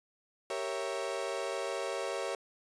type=chord; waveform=35% pulse; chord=G diminished seventh; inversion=none; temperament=equal; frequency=392 / 466.2 / 554.4 / 659.3 Hz; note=G4 / Bb4 / Db5 / Fb5; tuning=0 / 0 / 0 / 0 cents; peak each=-38 / -38 / -36 / -39 dBFS; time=0.5-2.35 s; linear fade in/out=2 ms; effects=resampled to 22050 Hz